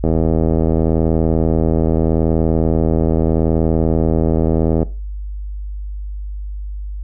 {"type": "click train", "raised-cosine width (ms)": 2, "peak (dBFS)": -3, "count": 388, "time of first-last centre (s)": [0.04, 4.83], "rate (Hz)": 80.8, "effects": ["noise-tail reverb RT60 0.3 s tail -17 dB re dry", "added 50 Hz sine -23 dBFS peak until 7.03 s"]}